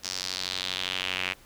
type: tone with band-pass filter sweep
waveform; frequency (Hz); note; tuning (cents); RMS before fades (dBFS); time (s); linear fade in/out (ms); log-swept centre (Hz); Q
sawtooth; 92.5; F#2; 0; -32; 0.03-1.34; 20; 5500 to 2500; 3
effects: pink hiss -55 dBFS RMS until 1.45 s